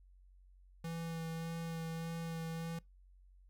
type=tone with vibrato; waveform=square; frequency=164.81 Hz; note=E3; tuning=in tune; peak=-40 dBFS; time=0.84-2.79 s; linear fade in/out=5 ms; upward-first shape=sine; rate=1.7 Hz; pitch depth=14 cents each way; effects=noise-tail reverb RT60 0.2 s tail -24 dB re dry + added 46 Hz sine -59 dBFS peak until 3.49 s